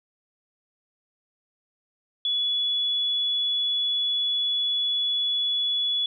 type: tone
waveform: sine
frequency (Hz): 3408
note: G#7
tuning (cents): +44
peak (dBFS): -22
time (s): 2.25-6.06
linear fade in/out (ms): 2
effects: none